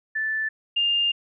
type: tone pair in turn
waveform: sine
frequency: 1756 / 2809 Hz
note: A6 / F7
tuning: -4 / +9 cents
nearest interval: minor sixth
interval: 813 cents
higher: second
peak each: -23 / -19 dBFS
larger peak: second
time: 0.15-0.49 / 0.76-1.12 s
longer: second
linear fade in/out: 10 ms
effects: none